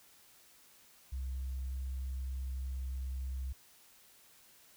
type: tone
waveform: sine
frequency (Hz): 65.3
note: C2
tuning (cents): -3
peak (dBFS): -34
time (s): 1.12-3.53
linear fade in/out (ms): 10
effects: tanh soft clip ceiling -33 dBFS + white hiss -62 dBFS RMS until 4.76 s